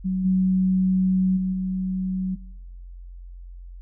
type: tone with level steps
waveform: sine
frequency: 186.9 Hz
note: F#3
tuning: 18 cents sharp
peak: -21 / -16 / -20 / -22 dBFS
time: 0.04-2.36 s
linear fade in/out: 20 ms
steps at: 0.24 / 1.36 / 1.52 s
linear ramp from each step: 20 ms
effects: noise-tail reverb RT60 1.0 s tail -24 dB re dry + added 44 Hz sine -37 dBFS peak until 3.81 s